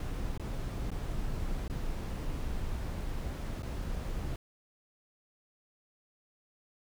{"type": "noise with dropouts", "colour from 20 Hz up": "brown", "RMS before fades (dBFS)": -35, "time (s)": [0, 4.36], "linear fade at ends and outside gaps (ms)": 2, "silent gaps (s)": [[0.377, 0.396], [0.905, 0.915], [1.68, 1.698], [3.623, 3.63]], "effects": []}